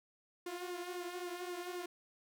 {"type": "tone with flanger", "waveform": "sawtooth", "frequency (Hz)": 355.3, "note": "F4", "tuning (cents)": 30, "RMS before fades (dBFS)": -43, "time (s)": [0.46, 1.86], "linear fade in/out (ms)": 5, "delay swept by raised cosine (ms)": [1.5, 5.5], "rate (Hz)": 3.8, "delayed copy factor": -0.6, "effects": []}